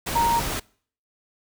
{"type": "tone in noise", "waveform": "sine", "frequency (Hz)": 932.3, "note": "A#5", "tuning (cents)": 0, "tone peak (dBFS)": -18, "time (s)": [0.15, 0.4], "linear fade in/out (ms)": 10, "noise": "pink", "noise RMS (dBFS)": -28, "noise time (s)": [0.06, 0.6], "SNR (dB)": 7, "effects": ["noise-tail reverb RT60 0.5 s tail -24 dB re dry"]}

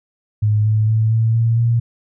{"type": "tone with pitch steps", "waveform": "sine", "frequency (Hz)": [106.1, 108.2, 110.35, 112.54, 114.77, 117.05], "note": ["G#2", "A2", "A2", "A2", "A#2", "A#2"], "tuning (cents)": [38, -29, 5, 40, -27, 8], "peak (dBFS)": -12, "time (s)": [0.42, 1.8], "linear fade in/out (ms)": 10, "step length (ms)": 230, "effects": []}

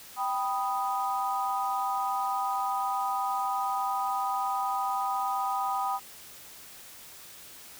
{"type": "chord", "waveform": "sine", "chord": "G augmented", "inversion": "none", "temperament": "equal", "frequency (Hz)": [784, 987.8, 1244.5], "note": ["G5", "B5", "D#6"], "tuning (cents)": [0, 0, 0], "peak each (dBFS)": [-30, -32, -32], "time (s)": [0.16, 6], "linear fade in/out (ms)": 50, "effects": ["white hiss -48 dBFS RMS until 7.79 s"]}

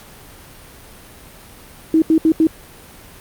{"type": "tone bursts at uneven times", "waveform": "sine", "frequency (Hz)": 320, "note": "D#4", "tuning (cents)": 49, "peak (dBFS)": -9, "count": 4, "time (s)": [[1.94, 2.02], [2.1, 2.18], [2.25, 2.32], [2.4, 2.47]], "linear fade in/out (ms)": 2, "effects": ["pink hiss -41 dBFS RMS until 3.2 s", "Opus 48 kbps"]}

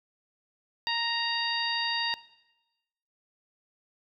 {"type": "harmonic tone", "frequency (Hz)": 932.3, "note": "A#5", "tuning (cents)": 0, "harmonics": [1, 2, 3, 4, 5], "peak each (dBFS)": [-33, -33, -33, -33, -33], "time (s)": [0.87, 2.14], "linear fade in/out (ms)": 0, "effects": ["noise-tail reverb RT60 1.0 s tail -18 dB re dry"]}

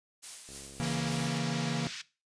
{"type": "noise with tremolo", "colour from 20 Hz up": "blue", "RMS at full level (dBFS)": -40, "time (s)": [0.22, 1.39], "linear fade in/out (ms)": 20, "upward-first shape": "sine", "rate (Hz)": 3.4, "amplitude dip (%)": 45}
{"type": "click train", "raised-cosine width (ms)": 2, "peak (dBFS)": -39, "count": 55, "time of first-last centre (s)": [0.49, 1.278], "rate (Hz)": 68.5}
{"type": "chord", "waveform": "45% pulse", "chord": "A# diminished", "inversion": "first", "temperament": "equal with one note detuned", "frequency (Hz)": [138.59, 164.81, 234.8], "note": ["C#3", "E3", "A#3"], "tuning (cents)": [0, 0, 13], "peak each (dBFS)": -35, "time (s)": [0.8, 1.87], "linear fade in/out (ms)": 0}
{"type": "band-pass noise", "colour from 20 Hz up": "white", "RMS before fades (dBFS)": -42, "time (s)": [0.82, 2.02], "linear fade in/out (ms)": 10, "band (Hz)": [1500, 5600], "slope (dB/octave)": 24}
{"effects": ["noise-tail reverb RT60 0.3 s tail -18 dB re dry", "resampled to 22050 Hz"]}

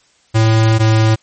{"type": "tone pair in turn", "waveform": "square", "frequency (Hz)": [111.1, 110.33], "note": ["A2", "A2"], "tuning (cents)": [17, 5], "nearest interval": "unison", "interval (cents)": 12, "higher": "first", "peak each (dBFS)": -9, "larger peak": "neither", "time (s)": [[0.34, 0.79], [0.79, 1.16]], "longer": "first", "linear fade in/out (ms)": 20, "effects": ["white hiss -54 dBFS RMS until 1.22 s", "MP3 32 kbps"]}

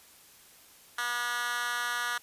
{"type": "tone with high-pass filter", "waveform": "10% pulse", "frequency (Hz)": 241.3, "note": "B3", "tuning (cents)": -40, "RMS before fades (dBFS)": -32, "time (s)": [0.98, 2.18], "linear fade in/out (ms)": 5, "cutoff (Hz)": 1500, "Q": 2, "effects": ["white hiss -56 dBFS RMS until 2.22 s", "resampled to 32000 Hz"]}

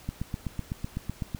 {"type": "click train", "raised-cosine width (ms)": 5, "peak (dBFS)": -18, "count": 11, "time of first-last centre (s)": [0.09, 1.348], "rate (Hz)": 7.95, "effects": ["pink hiss -51 dBFS RMS until 1.39 s"]}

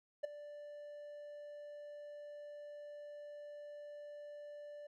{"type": "tone with ADSR envelope", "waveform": "triangle", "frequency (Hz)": 587.3, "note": "D5", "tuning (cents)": 0, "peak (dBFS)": -30, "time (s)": [0.23, 4.87], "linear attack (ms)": 14, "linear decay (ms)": 10, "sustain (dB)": -16, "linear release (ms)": 6, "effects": []}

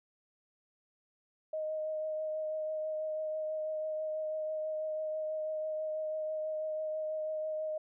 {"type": "tone with vibrato", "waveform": "sine", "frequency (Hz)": 622.3, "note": "D#5", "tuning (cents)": 0, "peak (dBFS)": -33, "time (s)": [1.53, 7.78], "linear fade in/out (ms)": 5, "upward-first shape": "triangle", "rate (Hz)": 6.1, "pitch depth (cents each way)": 16, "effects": []}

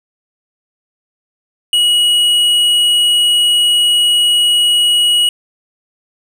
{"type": "tone with hard clipping", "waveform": "sine", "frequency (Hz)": 2910, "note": "F#7", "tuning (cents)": -29, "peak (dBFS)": -10, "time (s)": [1.73, 5.29], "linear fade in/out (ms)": 2, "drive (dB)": 7, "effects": []}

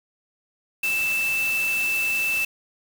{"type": "tone in noise", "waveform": "sine", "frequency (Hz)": 2645, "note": "E7", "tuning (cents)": 5, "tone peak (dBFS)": -21, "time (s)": [0.83, 2.45], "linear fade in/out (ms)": 5, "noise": "white", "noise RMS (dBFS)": -33, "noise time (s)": [0.83, 2.45], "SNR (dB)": 9, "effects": []}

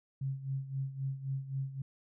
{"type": "tone with tremolo", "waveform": "sine", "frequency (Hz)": 135.3, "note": "C#3", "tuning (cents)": -42, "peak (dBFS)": -31, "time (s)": [0.21, 1.82], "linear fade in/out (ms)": 5, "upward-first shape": "sine", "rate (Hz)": 3.8, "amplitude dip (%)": 75, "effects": []}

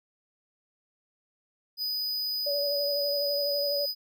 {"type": "tone", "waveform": "square", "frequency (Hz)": 4978, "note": "D#8", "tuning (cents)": 0, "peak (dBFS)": -29, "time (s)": [1.77, 3.95], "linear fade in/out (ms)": 50}
{"type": "tone with vibrato", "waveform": "sine", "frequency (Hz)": 572, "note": "D5", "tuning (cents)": -46, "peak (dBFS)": -28, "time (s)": [2.46, 3.86], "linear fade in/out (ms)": 10, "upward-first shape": "sine", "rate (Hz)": 12, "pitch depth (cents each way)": 29}
{"effects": []}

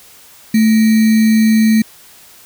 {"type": "tone with sample-and-hold", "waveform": "sine", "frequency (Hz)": 220, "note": "A3", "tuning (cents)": 0, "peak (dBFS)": -7, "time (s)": [0.54, 1.82], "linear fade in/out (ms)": 5, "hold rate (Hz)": 2100, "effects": ["white hiss -42 dBFS RMS until 2.45 s"]}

